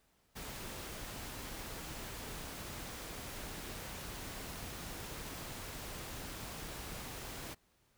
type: noise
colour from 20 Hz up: pink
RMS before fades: -45 dBFS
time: 0.35-7.55 s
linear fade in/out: 20 ms
effects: pink hiss -73 dBFS RMS until 7.97 s